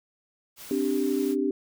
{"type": "noise", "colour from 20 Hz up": "white", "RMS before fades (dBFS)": -43, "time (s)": [0.56, 1.36], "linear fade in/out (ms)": 50}
{"type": "chord", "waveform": "sine", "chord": "C suspended second", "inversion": "none", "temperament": "equal", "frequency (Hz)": [261.6, 293.7, 392], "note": ["C4", "D4", "G4"], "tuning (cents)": [0, 0, 0], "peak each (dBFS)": [-28, -27, -27], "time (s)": [0.71, 1.51], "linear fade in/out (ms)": 2}
{"effects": []}